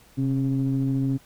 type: ring-modulated tone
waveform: triangle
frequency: 69.3 Hz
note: C#2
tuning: in tune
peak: -16 dBFS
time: 0.17-1.18 s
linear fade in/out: 20 ms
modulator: 201 Hz
effects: pink hiss -55 dBFS RMS until 1.25 s